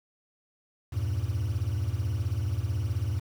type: chord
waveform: triangle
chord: E diminished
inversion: none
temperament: equal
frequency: 82.41 / 98 / 116.54 Hz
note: E2 / G2 / Bb2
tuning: 0 / 0 / 0 cents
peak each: -30 / -27 / -29 dBFS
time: 0.92-3.2 s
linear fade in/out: 20 ms
effects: tanh soft clip ceiling -18 dBFS + 8-bit